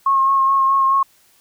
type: tone with vibrato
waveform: sine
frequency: 1082 Hz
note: C#6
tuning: 42 cents flat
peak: -12 dBFS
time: 0.06-1.03 s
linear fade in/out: 5 ms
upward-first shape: sine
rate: 4.7 Hz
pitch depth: 20 cents each way
effects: white hiss -55 dBFS RMS until 1.4 s